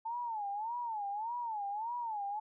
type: tone with vibrato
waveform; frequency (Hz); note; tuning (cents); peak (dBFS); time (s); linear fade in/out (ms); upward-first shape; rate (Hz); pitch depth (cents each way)
sine; 880; A5; 0; -35; 0.05-2.4; 10; sine; 1.7; 170
effects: none